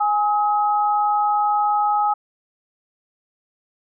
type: tone pair together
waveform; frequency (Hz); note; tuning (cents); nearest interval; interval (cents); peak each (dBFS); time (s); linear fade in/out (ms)
sine; 830.6 / 1272.1; G#5 / D#6; 0 / +38; perfect fifth; 738; -17 / -22; 0-2.14; 10
effects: none